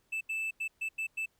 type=tone bursts at uneven times; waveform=triangle; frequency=2637 Hz; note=E7; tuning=in tune; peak=-30 dBFS; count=6; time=0.12-0.21 / 0.29-0.51 / 0.6-0.68 / 0.81-0.89 / 0.98-1.07 / 1.17-1.26 s; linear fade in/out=10 ms; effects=pink hiss -73 dBFS RMS until 1.39 s